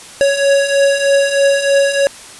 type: beating tone pair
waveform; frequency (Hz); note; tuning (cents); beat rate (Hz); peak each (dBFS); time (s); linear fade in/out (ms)
square; 554.4 / 557.6; C#5 / C#5; 0 / +10; 3.2; -17 / -12; 0.21-2.07; 0
effects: white hiss -35 dBFS RMS until 2.39 s + resampled to 24000 Hz